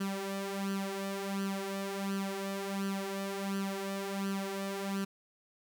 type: tone with flanger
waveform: sawtooth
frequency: 196 Hz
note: G3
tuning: in tune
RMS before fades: -36 dBFS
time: 0-5.05 s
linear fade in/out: 10 ms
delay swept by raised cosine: 0.66 to 3.46 ms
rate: 1.4 Hz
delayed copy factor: +0.7
effects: none